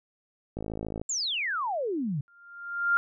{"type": "click train", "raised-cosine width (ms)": 2, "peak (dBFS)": -21, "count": 25, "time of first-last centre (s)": [0.57, 1.015], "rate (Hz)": 53.9}
{"type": "exponential sweep", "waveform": "sine", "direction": "down", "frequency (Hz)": [7560, 131.3], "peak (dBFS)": -27, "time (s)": [1.09, 2.21], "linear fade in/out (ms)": 5}
{"type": "tone with exponential growth", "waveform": "sine", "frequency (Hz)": 1397, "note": "F6", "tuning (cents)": 0, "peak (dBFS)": -18, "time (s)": [2.28, 2.97], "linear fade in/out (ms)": 0, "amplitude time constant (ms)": 150}
{"effects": []}